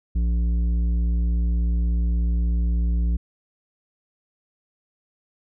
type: tone with tanh clipping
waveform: sine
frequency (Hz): 58.27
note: A#1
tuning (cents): 0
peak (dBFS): -20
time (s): 0.15-3.17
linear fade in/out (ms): 10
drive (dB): 9
effects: none

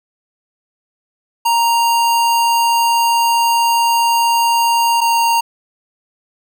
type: tone pair in turn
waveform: square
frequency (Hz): 932.3 / 927.7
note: A#5 / A#5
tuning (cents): 0 / -9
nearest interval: unison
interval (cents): 9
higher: first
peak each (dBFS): -12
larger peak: neither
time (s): 1.45-5.01 / 5.01-5.41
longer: first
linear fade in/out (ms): 10
effects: none

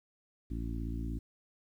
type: harmonic tone with a mistuned harmonic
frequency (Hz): 56.6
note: A1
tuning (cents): +50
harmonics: 1 / 2 / 3 / 4 / 5 / 6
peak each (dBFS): -36 / -42 / -46 / -44 / -43 / -49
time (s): 0.5-1.19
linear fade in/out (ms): 10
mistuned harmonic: 1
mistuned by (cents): -18
effects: 11-bit

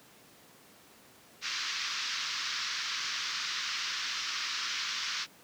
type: band-pass noise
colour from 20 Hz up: white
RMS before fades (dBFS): -35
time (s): 1.41-5.27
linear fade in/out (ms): 50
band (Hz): 1100 to 5800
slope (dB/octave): 48
effects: pink hiss -57 dBFS RMS until 5.43 s + high-pass 150 Hz 12 dB/octave

